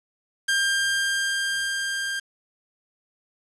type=tone with level ramp; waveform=sawtooth; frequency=1596 Hz; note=G6; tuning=31 cents sharp; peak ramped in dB=-16 to -23 dBFS; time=0.48-2.2 s; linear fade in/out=10 ms; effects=resampled to 24000 Hz + 7-bit